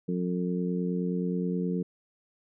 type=harmonic tone; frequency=89.5 Hz; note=F2; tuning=43 cents sharp; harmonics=2 / 3 / 4 / 5; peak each=-28 / -35 / -37 / -35 dBFS; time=0.08-1.83 s; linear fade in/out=10 ms; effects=none